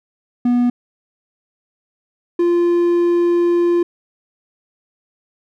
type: tone pair in turn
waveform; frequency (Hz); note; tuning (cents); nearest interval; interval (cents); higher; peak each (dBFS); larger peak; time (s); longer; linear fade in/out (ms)
triangle; 243.7 / 346.6; B3 / F4; -23 / -13; tritone; 610; second; -10; neither; 0.45-0.7 / 2.39-3.83; second; 5
effects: none